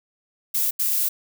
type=noise bursts at uneven times; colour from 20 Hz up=violet; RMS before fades=-22 dBFS; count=2; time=0.54-0.71 / 0.79-1.09 s; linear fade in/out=10 ms; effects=none